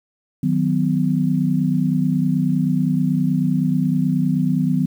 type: chord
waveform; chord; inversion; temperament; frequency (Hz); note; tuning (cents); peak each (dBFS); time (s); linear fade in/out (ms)
sine; B major; first; equal with one note detuned; 155.56 / 185 / 251.5; D#3 / F#3 / B3; 0 / 0 / +32; -20; 0.43-4.86; 5
effects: 8-bit